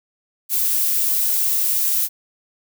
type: noise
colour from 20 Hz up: violet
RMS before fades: -19 dBFS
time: 0.49-2.09 s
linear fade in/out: 50 ms
effects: none